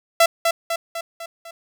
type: tone with echo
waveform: sawtooth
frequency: 670 Hz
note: E5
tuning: 28 cents sharp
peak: -7 dBFS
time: 0.2-0.26 s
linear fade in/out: 5 ms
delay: 250 ms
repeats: 5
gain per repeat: -5 dB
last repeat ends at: 1.51 s
effects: none